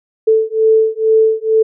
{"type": "beating tone pair", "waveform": "sine", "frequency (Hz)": [440, 442.2], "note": ["A4", "A4"], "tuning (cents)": [0, 9], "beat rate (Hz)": 2.2, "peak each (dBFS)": -12, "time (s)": [0.27, 1.63], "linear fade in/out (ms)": 10, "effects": []}